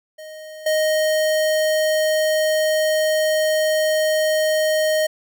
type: tone with level steps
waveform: square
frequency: 622.3 Hz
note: D#5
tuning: in tune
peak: -35 / -17 dBFS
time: 0.18-5.07 s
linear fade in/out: 10 ms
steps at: 0.66 s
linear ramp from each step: 5 ms
effects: none